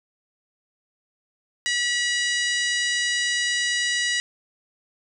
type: harmonic tone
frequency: 969 Hz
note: B5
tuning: 33 cents flat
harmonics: 2 / 3 / 4 / 5 / 6 / 7 / 8 / 9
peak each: -24 / -28 / -30 / -32 / -34 / -35 / -36 / -37 dBFS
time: 1.66-4.2 s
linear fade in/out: 0 ms
effects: none